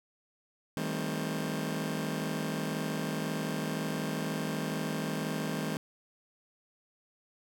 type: chord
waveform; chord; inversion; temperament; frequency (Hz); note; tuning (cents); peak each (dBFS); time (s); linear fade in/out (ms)
sawtooth; A half-diminished seventh; second; just; 158.4 / 198 / 220 / 264; Eb3 / G3 / A3 / C4; +31 / +18 / 0 / +16; -32 / -34 / -34 / -34; 0.77-5.77; 0
effects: none